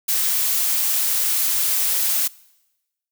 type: noise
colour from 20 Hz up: blue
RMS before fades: -20 dBFS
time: 0.08-2.28 s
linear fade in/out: 10 ms
effects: noise-tail reverb RT60 1.0 s tail -23 dB re dry